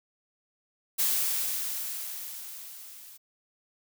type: noise with level ramp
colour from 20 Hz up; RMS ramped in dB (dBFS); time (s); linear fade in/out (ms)
blue; -25 to -49; 0.98-3.18; 20
effects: none